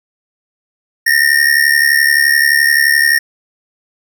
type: ring-modulated tone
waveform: square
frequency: 1837 Hz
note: A#6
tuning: 26 cents flat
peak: -6 dBFS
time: 1.06-3.19 s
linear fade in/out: 10 ms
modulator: 35.8 Hz
effects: none